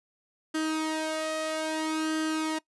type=tone with flanger; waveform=sawtooth; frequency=314.6 Hz; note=D#4; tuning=19 cents sharp; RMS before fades=-30 dBFS; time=0.54-2.59 s; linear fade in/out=10 ms; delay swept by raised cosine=0.64 to 1.57 ms; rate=0.61 Hz; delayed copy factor=+0.65; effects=noise-tail reverb RT60 0.1 s tail -21 dB re dry + resampled to 24000 Hz